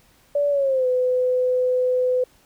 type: tone with pitch glide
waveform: sine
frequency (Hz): 576 to 504.3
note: D5 to B4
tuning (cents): -34 to +36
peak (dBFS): -17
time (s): 0.35-2.24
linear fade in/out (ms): 5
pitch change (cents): -230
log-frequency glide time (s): 0.5-0.87
effects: pink hiss -57 dBFS RMS until 2.45 s